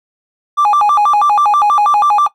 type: tone with vibrato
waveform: triangle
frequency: 987.8 Hz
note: B5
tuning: in tune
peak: -5 dBFS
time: 0.57-2.28 s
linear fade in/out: 20 ms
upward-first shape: square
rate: 6.2 Hz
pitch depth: 300 cents each way
effects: noise-tail reverb RT60 0.1 s tail -18 dB re dry + tanh soft clip ceiling -3 dBFS